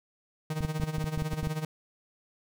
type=tone with tremolo; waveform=45% pulse; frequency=155.56 Hz; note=D#3; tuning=in tune; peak=-28 dBFS; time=0.5-1.65 s; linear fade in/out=2 ms; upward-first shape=sine; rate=16 Hz; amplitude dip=75%
type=clicks; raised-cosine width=5 ms; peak=-20 dBFS; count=11; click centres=0.607 / 0.649 / 0.799 / 0.836 / 0.983 / 1.042 / 1.176 / 1.222 / 1.334 / 1.43 / 1.472 s
effects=none